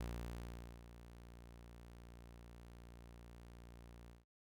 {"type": "tone with ADSR envelope", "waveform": "sawtooth", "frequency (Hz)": 58.7, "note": "A#1", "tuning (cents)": 13, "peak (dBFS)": -38, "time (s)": [0, 4.25], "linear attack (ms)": 7, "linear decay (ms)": 800, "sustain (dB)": -13, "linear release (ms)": 160, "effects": []}